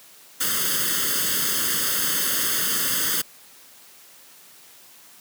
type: noise with comb filter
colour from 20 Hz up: white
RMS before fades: -23 dBFS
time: 0.4-3.22 s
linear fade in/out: 10 ms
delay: 0.62 ms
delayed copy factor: +0.9
effects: white hiss -49 dBFS RMS until 5.2 s + high-pass 150 Hz 12 dB/octave